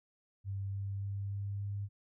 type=tone with pitch steps; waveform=sine; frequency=98.2 / 98.83 / 99.46 / 100.09 / 100.73 Hz; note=G2 / G2 / G2 / G2 / G2; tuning=+4 / +15 / +26 / +37 / +48 cents; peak=-35 dBFS; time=0.44-1.89 s; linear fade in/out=50 ms; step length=290 ms; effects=none